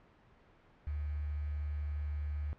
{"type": "tone with quantisation", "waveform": "sine", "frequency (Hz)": 74, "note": "D2", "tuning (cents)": 14, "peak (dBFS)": -34, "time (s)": [0.87, 2.53], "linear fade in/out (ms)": 0, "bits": 9, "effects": ["pink hiss -63 dBFS RMS until 2.58 s", "low-pass 2000 Hz 12 dB/octave"]}